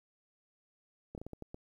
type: slowing click train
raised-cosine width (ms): 2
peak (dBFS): -30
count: 7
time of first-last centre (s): 1.15-1.544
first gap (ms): 28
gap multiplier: 1.34
effects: 11-bit